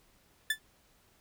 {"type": "tone with exponential decay", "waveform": "30% pulse", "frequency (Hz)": 1751, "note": "A6", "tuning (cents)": -9, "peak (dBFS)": -21, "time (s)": [0.5, 0.59], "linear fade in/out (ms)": 5, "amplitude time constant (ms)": 18, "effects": ["pink hiss -66 dBFS RMS until 1.2 s"]}